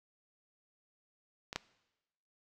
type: clicks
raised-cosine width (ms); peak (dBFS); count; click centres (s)
0.2; -23 / -16; 2; 1.529 / 1.56
effects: noise-tail reverb RT60 1.0 s tail -20 dB re dry